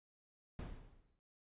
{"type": "noise with exponential decay", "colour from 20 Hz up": "brown", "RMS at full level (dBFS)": -41, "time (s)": [0.59, 1.19], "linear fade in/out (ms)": 0, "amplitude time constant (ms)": 130, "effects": ["noise-tail reverb RT60 0.1 s tail -26 dB re dry", "resampled to 8000 Hz"]}